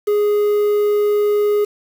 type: tone with quantisation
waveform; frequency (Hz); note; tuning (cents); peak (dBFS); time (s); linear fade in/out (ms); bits
triangle; 415.3; G#4; 0; -11; 0.07-1.65; 10; 6
effects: none